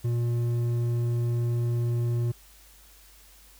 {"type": "tone with hard clipping", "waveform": "sine", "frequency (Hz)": 118.9, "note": "A#2", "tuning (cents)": 35, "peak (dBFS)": -25, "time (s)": [0.04, 2.32], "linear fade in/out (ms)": 10, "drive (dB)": 6, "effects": ["added 50 Hz sine -55 dBFS peak until 3.59 s", "white hiss -55 dBFS RMS until 3.59 s"]}